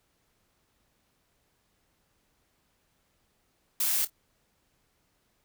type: noise with echo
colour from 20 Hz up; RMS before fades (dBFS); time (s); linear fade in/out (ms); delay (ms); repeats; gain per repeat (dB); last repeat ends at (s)
blue; -27; 3.8-4.05; 5; 25; 2; -15; 4.1
effects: pink hiss -72 dBFS RMS until 5.44 s